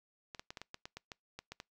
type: clicks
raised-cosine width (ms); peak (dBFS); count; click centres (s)
0.2; -27; 12; 0.348 / 0.395 / 0.505 / 0.572 / 0.616 / 0.744 / 0.855 / 0.97 / 1.118 / 1.39 / 1.52 / 1.601
effects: noise-tail reverb RT60 0.2 s tail -26 dB re dry